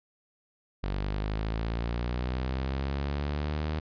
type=linear sweep; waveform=sawtooth; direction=up; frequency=47.77 to 77.9 Hz; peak=-25 dBFS; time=0.83-3.8 s; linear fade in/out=10 ms; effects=resampled to 11025 Hz